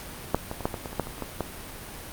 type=clicks; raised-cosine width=1 ms; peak=-7 / -17 / -21 / -10 / -17 / -19 / -23 / -10 / -22 / -25 / -17 / -12 dBFS; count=12; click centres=0.346 / 0.514 / 0.607 / 0.655 / 0.742 / 0.858 / 0.93 / 0.997 / 1.071 / 1.181 / 1.223 / 1.407 s; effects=pink hiss -40 dBFS RMS until 2.12 s + Opus 48 kbps